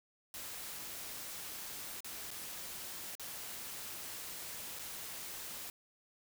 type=noise with dropouts; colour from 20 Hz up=white; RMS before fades=-45 dBFS; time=0.34-5.7 s; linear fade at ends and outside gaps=1 ms; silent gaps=2.005-2.045 / 2.306-2.313 / 3.152-3.196 / 4.789-4.793 s; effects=none